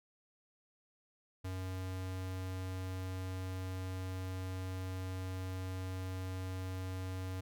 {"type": "tone", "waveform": "square", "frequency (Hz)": 93.2, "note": "F#2", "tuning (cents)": 13, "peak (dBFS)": -39, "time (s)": [1.44, 7.41], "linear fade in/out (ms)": 10, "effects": []}